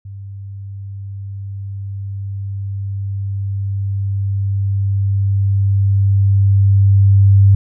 sine tone with level ramp, 98.7 Hz, G2, 12 cents sharp, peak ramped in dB -28 to -5 dBFS, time 0.05-7.55 s, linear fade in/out 5 ms, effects none

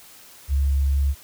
sine tone, 69.3 Hz, C#2, in tune, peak -17 dBFS, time 0.48-1.15 s, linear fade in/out 50 ms, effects white hiss -47 dBFS RMS until 1.23 s

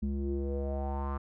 square tone with low-pass filter sweep, 69.3 Hz, C#2, in tune, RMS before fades -33 dBFS, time 0.02-1.18 s, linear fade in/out 10 ms, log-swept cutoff 230 to 1200 Hz, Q 5.1, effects none

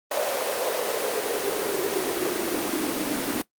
pink noise with high-pass filter sweep, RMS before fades -26 dBFS, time 0.11-3.42 s, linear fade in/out 5 ms, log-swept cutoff 570 to 270 Hz, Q 4.9, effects noise-tail reverb RT60 0.1 s tail -17 dB re dry + Opus 24 kbps

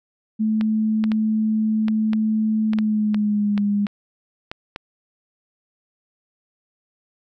sine tone with pitch glide, 217.5 to 204.1 Hz, A3 to G#3, -20 to -30 cents, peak -17 dBFS, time 0.39-3.87 s, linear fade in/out 20 ms, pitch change -110 cents, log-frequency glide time 2.67-3.63 s
clicks, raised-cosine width 0.3 ms, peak -14 dBFS, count 12, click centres 0.611 / 1.04 / 1.118 / 1.883 / 2.133 / 2.734 / 2.787 / 3.145 / 3.578 / 3.868 / 4.515 / 4.761 s
effects none

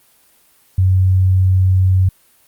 sine tone, 93.5 Hz, F#2, 19 cents sharp, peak -9 dBFS, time 0.78-2.09 s, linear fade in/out 5 ms, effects white hiss -53 dBFS RMS until 2.47 s + Opus 32 kbps

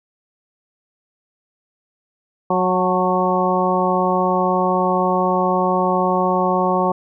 harmonic tone with a mistuned harmonic, 183.9 Hz, F#3, 10 cents flat, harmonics 1 / 2 / 3 / 4 / 5 / 6, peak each -22 / -22 / -22 / -22 / -22 / -22 dBFS, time 2.5-6.92 s, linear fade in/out 5 ms, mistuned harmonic 5, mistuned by -39 cents, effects none

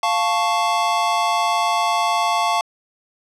square chord, F augmented, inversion none, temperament equal, 698.5 / 880 / 1108.7 Hz, F5 / A5 / C#6, 0 / 0 / 0 cents, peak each -22 dBFS, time 0.03-2.61 s, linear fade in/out 2 ms, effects low-pass 8000 Hz 12 dB/octave

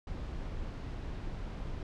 brown noise, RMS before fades -39 dBFS, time 0.07-1.83 s, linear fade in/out 2 ms, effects low-pass 5000 Hz 12 dB/octave

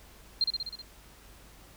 sine tone with echo, 4186 Hz, C8, in tune, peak -22 dBFS, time 0.41-0.44 s, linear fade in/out 2 ms, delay 63 ms, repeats 6, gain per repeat -3 dB, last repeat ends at 0.818 s, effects added 50 Hz sine -55 dBFS peak until 1.76 s + pink hiss -55 dBFS RMS until 1.76 s

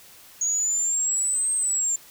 sine exponential two-way sweep, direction up then down, 6645 to 8372 to 7230 Hz, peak -21 dBFS, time 0.41-1.96 s, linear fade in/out 5 ms, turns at 1.53 s, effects white hiss -49 dBFS RMS until 2.1 s

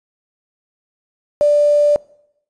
sine tone with quantisation, 587.3 Hz, D5, in tune, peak -9 dBFS, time 1.41-1.96 s, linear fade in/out 0 ms, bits 6, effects noise-tail reverb RT60 0.8 s tail -23 dB re dry + resampled to 22050 Hz

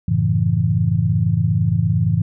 sine chord, F# minor seventh, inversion none, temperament equal, 92.5 / 110 / 138.59 / 164.81 Hz, F#2 / A2 / C#3 / E3, 0 / 0 / 0 / 0 cents, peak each -22 / -18 / -22 / -19 dBFS, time 0.08-2.22 s, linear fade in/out 5 ms, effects none

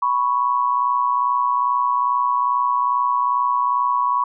sine tone pair together, 986.3 / 1108.7 Hz, B5 / C#6, -3 / 0 cents, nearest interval major second, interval 203 cents, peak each -19 dBFS, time 0.02-4.24 s, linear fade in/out 5 ms, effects none

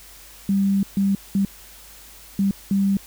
sine tone bursts at uneven times, 196.9 Hz, G3, 8 cents sharp, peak -16 dBFS, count 5, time 0.49-0.83 / 0.97-1.15 / 1.35-1.45 / 2.39-2.51 / 2.71-2.97 s, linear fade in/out 2 ms, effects added 50 Hz sine -50 dBFS peak until 3.06 s + white hiss -45 dBFS RMS until 3.06 s

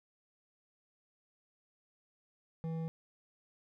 sine tone with hard clipping, 162.8 Hz, E3, 21 cents flat, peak -37 dBFS, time 2.64-2.88 s, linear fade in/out 0 ms, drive 9 dB, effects none

